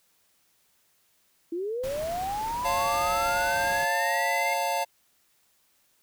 sine linear sweep, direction up, 325.2 to 2135 Hz, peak -28 dBFS, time 1.52-4.54 s, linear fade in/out 5 ms
pink noise, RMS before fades -40 dBFS, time 1.83-3.85 s, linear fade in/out 10 ms
square chord, Db augmented, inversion none, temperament equal with one note detuned, 554.4 / 698.5 / 889.7 Hz, Db5 / F5 / A5, 0 / 0 / +19 cents, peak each -33 / -30 / -29 dBFS, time 2.64-4.85 s, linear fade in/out 20 ms
effects white hiss -67 dBFS RMS until 6.02 s

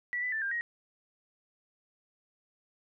sine tone with pitch steps, 1952 / 1992 / 1767 / 1597 / 1885 Hz, B6 / B6 / A6 / G6 / A#6, -21 / +14 / +7 / +32 / +19 cents, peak -30 dBFS, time 0.13-0.61 s, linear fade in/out 0 ms, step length 96 ms, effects none

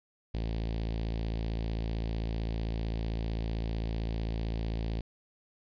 sawtooth tone with notch filter, 55.6 Hz, A1, 19 cents sharp, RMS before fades -33 dBFS, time 0.34-5.01 s, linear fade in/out 5 ms, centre 1300 Hz, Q 0.7, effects resampled to 11025 Hz + 11-bit

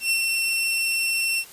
sawtooth tone with ADSR envelope, 2707 Hz, E7, 45 cents sharp, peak -15 dBFS, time 0-1.45 s, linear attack 110 ms, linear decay 67 ms, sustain -3 dB, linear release 63 ms, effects white hiss -45 dBFS RMS until 1.52 s + resampled to 32000 Hz

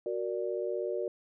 sine chord, Gb augmented, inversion none, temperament equal, 370 / 466.2 / 587.3 Hz, Gb4 / Bb4 / D5, 0 / 0 / 0 cents, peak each -34 / -35 / -36 dBFS, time 0.06-1.08 s, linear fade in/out 2 ms, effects none

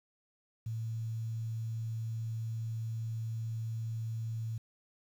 sine tone with quantisation, 112.8 Hz, A2, 44 cents sharp, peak -34 dBFS, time 0.66-4.58 s, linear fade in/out 5 ms, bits 10, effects none

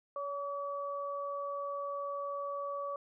sine tone pair together, 564.9 / 1142 Hz, C#5 / D6, +33 / -49 cents, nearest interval octave, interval 1218 cents, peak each -38 / -38 dBFS, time 0.16-2.96 s, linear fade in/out 2 ms, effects none

